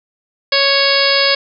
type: harmonic tone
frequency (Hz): 554.4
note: C#5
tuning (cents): 0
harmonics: 1 / 2 / 3 / 4 / 5 / 6 / 7 / 8 / 9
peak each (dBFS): -17 / -22 / -20 / -19 / -22 / -21 / -22 / -17 / -18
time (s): 0.52-1.35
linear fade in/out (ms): 5
effects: none